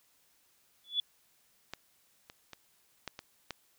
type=tone with exponential growth; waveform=sine; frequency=3433 Hz; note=A7; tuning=43 cents flat; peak=-24 dBFS; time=0.84-1 s; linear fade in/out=2 ms; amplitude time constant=34 ms
type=clicks; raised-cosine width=0.2 ms; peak=-21 / -30 / -27 / -20 / -25 / -20 dBFS; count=6; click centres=1.736 / 2.299 / 2.533 / 3.077 / 3.191 / 3.507 s
effects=white hiss -69 dBFS RMS until 3.78 s